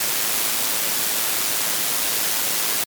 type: noise with amplitude modulation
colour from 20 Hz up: white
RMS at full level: -20 dBFS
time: 0-2.84 s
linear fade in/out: 5 ms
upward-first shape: sine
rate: 109 Hz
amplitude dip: 35%
effects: high-pass 150 Hz 12 dB/octave + MP3 96 kbps